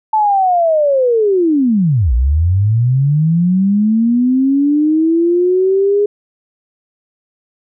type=linear two-way sweep; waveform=sine; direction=down then up; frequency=880 to 56.1 to 414.8 Hz; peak=-9 dBFS; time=0.13-6.06 s; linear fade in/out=5 ms; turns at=2.13 s; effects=none